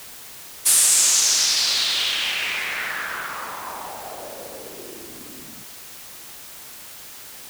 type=noise with low-pass filter sweep; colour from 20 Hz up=blue; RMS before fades=-23 dBFS; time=0.65-5.65 s; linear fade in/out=20 ms; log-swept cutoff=10000 to 220 Hz; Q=3; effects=white hiss -40 dBFS RMS until 7.49 s